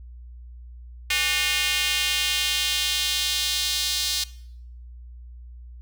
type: tone with high-pass filter sweep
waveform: square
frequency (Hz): 164.81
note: E3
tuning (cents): 0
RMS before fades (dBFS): -24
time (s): 1.1-4.24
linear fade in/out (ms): 5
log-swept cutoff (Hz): 2400 to 4100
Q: 2.2
effects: noise-tail reverb RT60 0.7 s tail -20 dB re dry + added 60 Hz sine -39 dBFS peak until 5.81 s